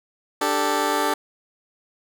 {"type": "chord", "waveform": "15% pulse", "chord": "D suspended fourth", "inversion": "none", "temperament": "just", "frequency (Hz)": [293.7, 391.6, 440.5], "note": ["D4", "G4", "A4"], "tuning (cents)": [0, -2, 2], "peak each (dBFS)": -19, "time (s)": [0.41, 1.14], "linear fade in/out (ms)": 5, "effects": []}